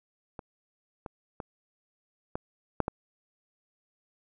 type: clicks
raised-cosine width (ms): 1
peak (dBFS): -25 / -24 / -22 / -18 / -10 / -15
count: 6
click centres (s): 0.392 / 1.062 / 1.402 / 2.355 / 2.803 / 2.881
effects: none